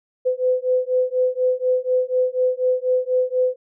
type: beating tone pair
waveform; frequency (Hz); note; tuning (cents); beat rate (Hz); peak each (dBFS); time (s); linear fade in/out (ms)
sine; 505 / 509.1; B4 / C5; +39 / -47; 4.1; -20; 0.25-3.56; 20
effects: none